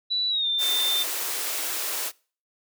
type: tone with pitch glide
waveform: sine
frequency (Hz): 3951 to 3581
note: B7 to A7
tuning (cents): 0 to +30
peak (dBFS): -22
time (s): 0.1-1.04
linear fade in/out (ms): 20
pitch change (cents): -170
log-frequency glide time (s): 0.29-0.48
type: high-pass noise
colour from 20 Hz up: white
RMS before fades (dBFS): -29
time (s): 0.58-2.12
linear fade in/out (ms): 50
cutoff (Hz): 300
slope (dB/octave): 48
effects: noise-tail reverb RT60 0.4 s tail -24 dB re dry